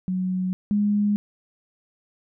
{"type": "tone pair in turn", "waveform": "sine", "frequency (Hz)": [184.8, 206.3], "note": ["F#3", "G#3"], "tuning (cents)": [-2, -11], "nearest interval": "major second", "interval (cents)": 191, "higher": "second", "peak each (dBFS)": [-22, -18], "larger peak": "second", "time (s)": [[0.08, 0.53], [0.71, 1.16]], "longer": "neither", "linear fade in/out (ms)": 0, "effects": []}